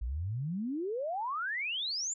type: exponential sweep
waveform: sine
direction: up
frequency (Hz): 53.3 to 7430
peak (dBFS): -32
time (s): 0.01-2.14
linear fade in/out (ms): 10
effects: none